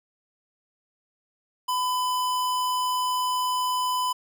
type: tone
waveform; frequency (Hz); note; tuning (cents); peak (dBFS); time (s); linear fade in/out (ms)
square; 1004; B5; +28; -24; 1.68-4.13; 10
effects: 10-bit